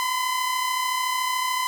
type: tone pair together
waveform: sawtooth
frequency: 987.8 / 1021.5 Hz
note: B5 / C6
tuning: 0 / -42 cents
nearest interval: minor second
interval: 58 cents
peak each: -26 / -20 dBFS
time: 0-1.67 s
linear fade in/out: 0 ms
effects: none